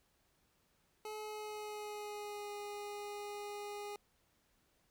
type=tone with pitch glide; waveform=25% pulse; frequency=428.2 to 411.7 Hz; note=A4 to G#4; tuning=-47 to -15 cents; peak=-39 dBFS; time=1.05-3.96 s; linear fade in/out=2 ms; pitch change=-68 cents; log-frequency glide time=1.16-2.51 s; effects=pink hiss -75 dBFS RMS until 4.9 s